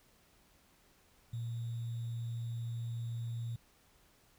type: tone with sample-and-hold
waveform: sine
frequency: 116.54 Hz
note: A#2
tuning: in tune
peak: -36 dBFS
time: 1.33-3.56 s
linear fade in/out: 5 ms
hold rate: 3675 Hz
effects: pink hiss -67 dBFS RMS until 4.38 s